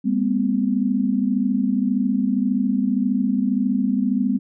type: tone cluster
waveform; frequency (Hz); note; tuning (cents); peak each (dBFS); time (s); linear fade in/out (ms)
sine; 201.5 / 234.6 / 256.4; G3 / A#3 / C4; +48 / +11 / -35; -21 / -24 / -21; 0.04-4.39; 20
effects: none